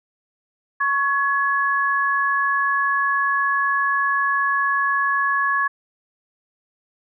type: tone pair together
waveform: sine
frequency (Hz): 1108.7 / 1692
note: C#6 / G#6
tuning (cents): 0 / +32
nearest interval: perfect fifth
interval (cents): 732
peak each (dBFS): -20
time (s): 0.8-5.68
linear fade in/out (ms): 10
effects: none